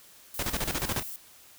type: noise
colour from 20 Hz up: violet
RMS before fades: -39 dBFS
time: 0.34-1.16 s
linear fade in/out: 2 ms
type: noise with tremolo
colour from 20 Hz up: pink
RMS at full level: -29 dBFS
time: 0.39-1.03 s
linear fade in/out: 2 ms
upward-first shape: square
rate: 14 Hz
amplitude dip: 75%
effects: white hiss -54 dBFS RMS until 1.58 s